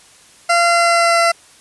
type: tone with pitch glide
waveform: 20% pulse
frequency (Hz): 687 to 677.9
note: F5 to E5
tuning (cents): -29 to +48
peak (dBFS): -6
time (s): 0.49-1.32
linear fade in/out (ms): 10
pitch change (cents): -23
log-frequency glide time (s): 0.66-1.2
effects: white hiss -46 dBFS RMS until 1.6 s + resampled to 24000 Hz